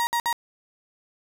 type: tone bursts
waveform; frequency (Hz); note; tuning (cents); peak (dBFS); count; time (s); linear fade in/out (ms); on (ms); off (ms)
35% pulse; 944; A#5; +22; -20; 3; 0-0.328; 0; 70; 59
effects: none